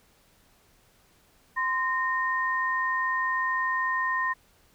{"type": "tone pair together", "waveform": "sine", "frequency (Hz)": [1036, 1842.6], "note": ["C6", "A#6"], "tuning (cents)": [-17, -21], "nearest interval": "minor seventh", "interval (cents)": 996, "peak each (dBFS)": -27, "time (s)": [1.56, 4.34], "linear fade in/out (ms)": 20, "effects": ["pink hiss -62 dBFS RMS until 4.74 s"]}